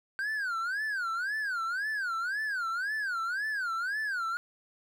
triangle tone with vibrato, 1528 Hz, G6, 45 cents flat, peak -28 dBFS, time 0.19-4.37 s, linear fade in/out 0 ms, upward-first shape sine, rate 1.9 Hz, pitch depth 240 cents each way, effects none

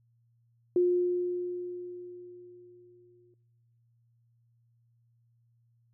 sine tone with exponential decay, 356.3 Hz, F4, 35 cents sharp, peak -20 dBFS, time 0.76-3.34 s, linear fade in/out 2 ms, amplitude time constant 560 ms, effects noise-tail reverb RT60 1.0 s tail -20 dB re dry + added 117 Hz sine -65 dBFS peak until 5.93 s

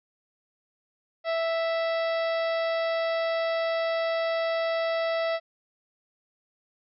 harmonic tone with a mistuned harmonic, 659.3 Hz, E5, in tune, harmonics 1 / 2 / 3 / 4 / 5 / 6 / 7 / 8, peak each -25 / -35 / -35 / -42 / -43 / -44 / -45 / -47 dBFS, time 1.24-5.4 s, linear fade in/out 50 ms, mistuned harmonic 6, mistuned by -30 cents, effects none

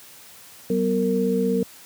sine tone cluster, 190.4 / 246.6 / 459.5 Hz, F#3 / B3 / A#4, +50 / -2 / -25 cents, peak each -23 / -25 / -22 dBFS, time 0.7-1.63 s, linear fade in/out 2 ms, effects white hiss -46 dBFS RMS until 1.85 s + high-pass 60 Hz 12 dB/octave

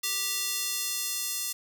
square tone with high-pass filter sweep, 392 Hz, G4, in tune, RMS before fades -31 dBFS, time 0.03-1.53 s, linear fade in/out 10 ms, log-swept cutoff 3700 to 6100 Hz, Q 0.75, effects none

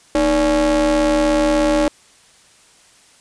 square ring-modulated tone, 134.9 Hz, C#3, 47 cents flat, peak -11 dBFS, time 0.15-1.88 s, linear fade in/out 0 ms, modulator 443 Hz, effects white hiss -50 dBFS RMS until 3.2 s + resampled to 22050 Hz

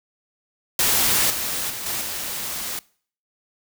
white noise with level steps, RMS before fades -19 / -26 / -31 / -26 / -29 dBFS, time 0.79-2.79 s, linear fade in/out 2 ms, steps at 1.3 / 1.7 / 1.86 / 2.01 s, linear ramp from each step 2 ms, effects noise-tail reverb RT60 0.5 s tail -23 dB re dry

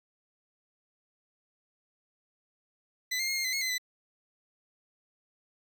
20% pulse tone with pitch steps, 2006 / 2112 / 2148 / 2125 / 2035 / 2169 / 2044 / 1999 Hz, B6 / C7 / C7 / C7 / C7 / C#7 / C7 / B6, +26 / +16 / +45 / +26 / -49 / -38 / -41 / +20 cents, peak -24 dBFS, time 3.11-3.782 s, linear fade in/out 10 ms, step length 84 ms, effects none

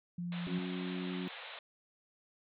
sine tone, 174.61 Hz, F3, in tune, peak -36 dBFS, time 0.18-0.59 s, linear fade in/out 5 ms
white band-pass noise, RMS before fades -48 dBFS, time 0.32-1.59 s, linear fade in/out 2 ms, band 460 to 3900 Hz, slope 96 dB/octave
harmonic tone, 90.9 Hz, F#2, 30 cents flat, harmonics 2 / 3 / 4, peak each -38 / -42 / -44 dBFS, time 0.47-1.28 s, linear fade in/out 0 ms
effects none

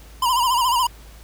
square tone with vibrato, 987.8 Hz, B5, in tune, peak -17 dBFS, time 0.22-0.87 s, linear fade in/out 5 ms, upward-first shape sine, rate 14 Hz, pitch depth 100 cents each way, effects added 54 Hz sine -41 dBFS peak until 1.23 s + pink hiss -48 dBFS RMS until 1.23 s

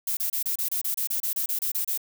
violet noise bursts, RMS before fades -27 dBFS, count 15, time 0.07-1.976 s, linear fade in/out 5 ms, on 100 ms, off 29 ms, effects none

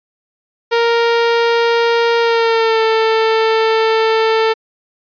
sawtooth tone with pitch glide, 466.2 to 444.9 Hz, A#4 to A4, 0 to +19 cents, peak -7 dBFS, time 0.71-4.54 s, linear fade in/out 20 ms, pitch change -81 cents, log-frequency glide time 2.2-2.82 s, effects resampled to 11025 Hz

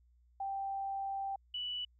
sine tone pair in turn, 784 / 2960 Hz, G5 / F#7, 0 / 0 cents, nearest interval octave + major seventh, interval 2300 cents, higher second, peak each -35 / -36 dBFS, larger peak first, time 0.4-1.36 / 1.54-1.85 s, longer first, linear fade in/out 5 ms, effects added 60 Hz sine -64 dBFS peak until 1.99 s

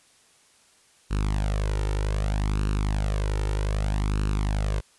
sawtooth tone with flanger, 51.2 Hz, G#1, 24 cents flat, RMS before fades -25 dBFS, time 1.1-4.81 s, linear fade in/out 20 ms, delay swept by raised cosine 0.72 to 2.22 ms, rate 0.64 Hz, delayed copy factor +0.7, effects white hiss -59 dBFS RMS until 4.98 s + resampled to 24000 Hz

